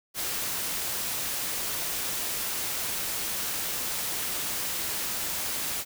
white noise, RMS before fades -31 dBFS, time 0.14-5.85 s, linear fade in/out 50 ms, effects none

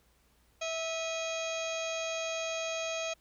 harmonic tone with a mistuned harmonic, 652 Hz, E5, 19 cents flat, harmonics 1 / 2 / 3 / 4 / 5 / 6 / 7 / 8 / 9 / 10, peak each -35 / -44 / -50 / -39 / -43 / -46 / -52 / -52 / -54 / -43 dBFS, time 0.61-3.14 s, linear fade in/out 10 ms, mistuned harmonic 4, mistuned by -82 cents, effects added 60 Hz sine -69 dBFS peak until 3.2 s + pink hiss -69 dBFS RMS until 3.2 s

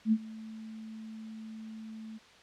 sine tone with ADSR envelope, 220 Hz, A3, in tune, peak -20 dBFS, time 0.05-2.19 s, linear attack 72 ms, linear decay 53 ms, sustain -21 dB, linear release 25 ms, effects white hiss -56 dBFS RMS until 2.42 s + low-pass 4000 Hz 12 dB/octave

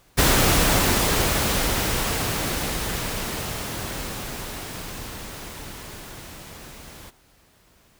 pink noise with level ramp, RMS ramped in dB -17 to -43 dBFS, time 0.17-7.11 s, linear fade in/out 20 ms, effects pink hiss -58 dBFS RMS until 7.99 s

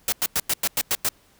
white noise bursts, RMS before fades -22 dBFS, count 8, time 0.08-1.089 s, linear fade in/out 2 ms, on 43 ms, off 95 ms, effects pink hiss -58 dBFS RMS until 1.39 s

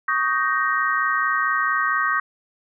sine chord, Eb dominant seventh, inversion third, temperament just, 1120.1 / 1244.5 / 1555.6 / 1866.8 Hz, Db6 / Eb6 / G6 / Bb6, +18 / 0 / -14 / +2 cents, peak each -24 dBFS, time 0.08-2.2 s, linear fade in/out 5 ms, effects none

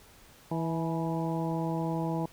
harmonic tone with a mistuned harmonic, 163.4 Hz, E3, 15 cents flat, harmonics 1 / 2 / 3 / 4 / 5 / 6, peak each -31 / -34 / -39 / -39 / -38 / -41 dBFS, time 0.51-2.26 s, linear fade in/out 5 ms, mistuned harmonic 5, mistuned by +42 cents, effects pink hiss -56 dBFS RMS until 2.32 s

